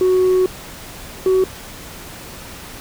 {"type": "tone pair in turn", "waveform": "sine", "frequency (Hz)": [370, 375.6], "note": ["F#4", "F#4"], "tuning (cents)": [0, 26], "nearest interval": "unison", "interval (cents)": 26, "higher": "second", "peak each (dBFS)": -9, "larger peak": "neither", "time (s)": [[0.01, 0.46], [1.26, 1.44]], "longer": "first", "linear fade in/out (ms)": 2, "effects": ["tanh soft clip ceiling -10 dBFS", "pink hiss -35 dBFS RMS until 2.8 s"]}